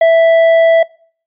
triangle tone with tanh clipping, 659.3 Hz, E5, in tune, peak -6 dBFS, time 0.01-0.83 s, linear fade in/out 5 ms, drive 11 dB, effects noise-tail reverb RT60 0.5 s tail -24 dB re dry + resampled to 8000 Hz

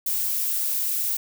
violet noise, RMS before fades -25 dBFS, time 0.06-1.17 s, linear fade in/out 5 ms, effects none

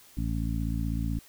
harmonic tone, 56 Hz, A1, 31 cents sharp, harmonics 1 / 2 / 3 / 4 / 5, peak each -30 / -33 / -35 / -36 / -37 dBFS, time 0.17-1.19 s, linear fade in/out 5 ms, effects white hiss -55 dBFS RMS until 1.28 s

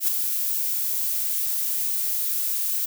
violet noise with ADSR envelope, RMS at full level -19 dBFS, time 0-2.86 s, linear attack 78 ms, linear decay 9 ms, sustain -6 dB, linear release 13 ms, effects none

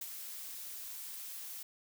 blue noise with ADSR envelope, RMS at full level -40 dBFS, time 0.01-1.63 s, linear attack 6 ms, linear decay 36 ms, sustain -5 dB, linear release 5 ms, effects none

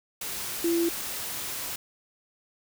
sine tone in noise, 338.2 Hz, E4, 44 cents sharp, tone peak -22 dBFS, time 0.64-0.89 s, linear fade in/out 5 ms, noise white, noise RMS -34 dBFS, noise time 0.21-1.76 s, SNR +9 dB, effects none

